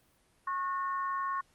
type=harmonic tone; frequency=364.2 Hz; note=F#4; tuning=27 cents flat; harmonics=3 / 4 / 5; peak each=-31 / -43 / -43 dBFS; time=0.47-1.41 s; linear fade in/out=5 ms; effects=pink hiss -68 dBFS RMS until 1.54 s + Opus 32 kbps